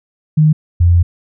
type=tone pair in turn; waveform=sine; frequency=154.2 / 86.54 Hz; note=D#3 / F2; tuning=-15 / -15 cents; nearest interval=minor seventh; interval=1000 cents; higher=first; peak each=-6 dBFS; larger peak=neither; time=0.37-0.53 / 0.8-1.03 s; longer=second; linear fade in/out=10 ms; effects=none